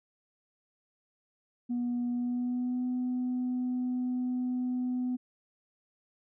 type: tone with pitch glide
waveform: sine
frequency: 242.7 to 250.5 Hz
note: B3 to B3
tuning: -30 to +25 cents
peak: -27 dBFS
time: 1.69-5.17 s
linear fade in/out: 20 ms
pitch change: +55 cents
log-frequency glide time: 2.1-2.85 s
effects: tanh soft clip ceiling -26 dBFS